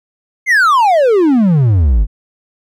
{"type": "exponential sweep", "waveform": "triangle", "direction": "down", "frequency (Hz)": [2171, 45], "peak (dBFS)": -5, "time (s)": [0.46, 2.07], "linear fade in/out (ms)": 50, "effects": []}